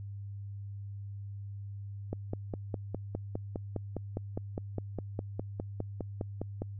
click train, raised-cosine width 2 ms, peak -21 dBFS, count 23, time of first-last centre 2.13-6.62 s, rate 4.9 Hz, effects added 100 Hz sine -39 dBFS peak until 6.79 s

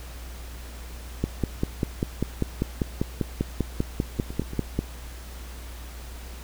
two click trains, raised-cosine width 3 ms, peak -22 / -10 dBFS, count 4 / 19, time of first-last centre 4.19-4.534 / 1.24-4.79 s, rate 8.72 / 5.07 Hz, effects added 60 Hz sine -37 dBFS peak until 6.43 s + pink hiss -45 dBFS RMS until 6.43 s

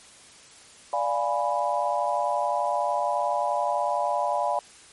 sine chord, D diminished seventh, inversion none, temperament equal, 587.3 / 698.5 / 830.6 / 987.8 Hz, D5 / F5 / Ab5 / Cb6, 0 / 0 / 0 / 0 cents, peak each -28 dBFS, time 0.93-4.59 s, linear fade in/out 2 ms, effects white hiss -50 dBFS RMS until 4.92 s + MP3 48 kbps

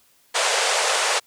pink band-pass noise, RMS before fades -21 dBFS, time 0.34-1.2 s, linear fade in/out 20 ms, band 470 to 9300 Hz, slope 48 dB/octave, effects white hiss -59 dBFS RMS until 1.26 s

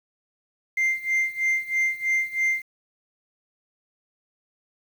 sine tone with tremolo, 2093 Hz, C7, in tune, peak -16 dBFS, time 0.77-2.62 s, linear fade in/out 5 ms, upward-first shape sine, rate 3.1 Hz, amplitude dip 90%, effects tanh soft clip ceiling -18 dBFS + 8-bit

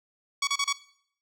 10% pulse tone bursts, 1125 Hz, C#6, 25 cents sharp, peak -15 dBFS, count 4, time 0.42-0.728 s, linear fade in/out 5 ms, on 53 ms, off 32 ms, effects noise-tail reverb RT60 0.6 s tail -17 dB re dry + low-pass 9000 Hz 12 dB/octave

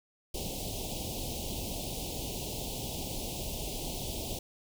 pink band-stop noise, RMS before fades -37 dBFS, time 0.34-4.39 s, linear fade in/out 5 ms, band 830 to 2700 Hz, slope 48 dB/octave, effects none

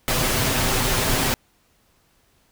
pink noise with comb filter, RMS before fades -21 dBFS, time 0.08-1.34 s, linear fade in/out 0 ms, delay 7.8 ms, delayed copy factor +0.55, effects pink hiss -62 dBFS RMS until 2.51 s

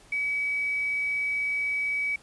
sine tone with quantisation, 2279 Hz, C#7, 47 cents sharp, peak -25 dBFS, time 0.12-2.16 s, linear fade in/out 5 ms, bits 8, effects pink hiss -55 dBFS RMS until 2.22 s + resampled to 24000 Hz

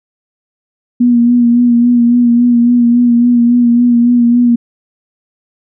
sine tone with vibrato, 239.8 Hz, A#3, 49 cents sharp, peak -5 dBFS, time 1-4.56 s, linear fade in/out 10 ms, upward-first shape sine, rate 3.6 Hz, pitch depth 30 cents each way, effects none

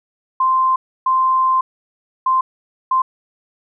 sine tone bursts at uneven times, 1043 Hz, C6, 6 cents flat, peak -12 dBFS, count 4, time 0.4-0.76 / 1.06-1.61 / 2.26-2.41 / 2.91-3.02 s, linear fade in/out 5 ms, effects none

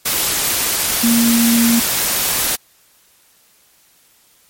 sine tone in noise, 233.1 Hz, A#3, in tune, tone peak -11 dBFS, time 1.03-1.8 s, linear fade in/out 10 ms, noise white, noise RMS -17 dBFS, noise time 0.05-2.56 s, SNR +3 dB, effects white hiss -53 dBFS RMS until 4.49 s + MP3 64 kbps

